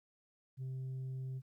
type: tone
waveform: sine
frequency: 130.81 Hz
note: C3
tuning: in tune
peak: -36 dBFS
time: 0.57-1.42 s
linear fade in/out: 50 ms
effects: tanh soft clip ceiling -38 dBFS + 13-bit